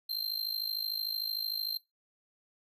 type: tone with amplitude modulation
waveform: square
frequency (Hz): 4154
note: C8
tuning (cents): -13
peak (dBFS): -29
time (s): 0.09-1.78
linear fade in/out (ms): 10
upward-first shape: sine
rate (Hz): 53.3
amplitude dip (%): 80
effects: noise-tail reverb RT60 0.2 s tail -20 dB re dry